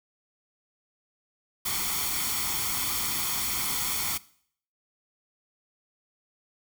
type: noise with comb filter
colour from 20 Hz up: white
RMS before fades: -29 dBFS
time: 1.65-4.18 s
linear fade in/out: 10 ms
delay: 0.9 ms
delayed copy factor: +0.65
effects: noise-tail reverb RT60 0.6 s tail -20 dB re dry